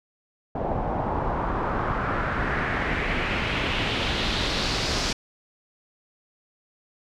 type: noise with low-pass filter sweep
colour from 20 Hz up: pink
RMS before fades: -26 dBFS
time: 0.55-5.13 s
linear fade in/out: 5 ms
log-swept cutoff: 700 to 5400 Hz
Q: 2.3
effects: none